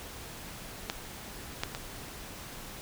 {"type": "clicks", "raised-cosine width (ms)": 0.2, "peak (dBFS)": [-13, -12, -19], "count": 3, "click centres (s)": [0.899, 1.635, 1.749], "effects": ["pink hiss -44 dBFS RMS until 2.81 s"]}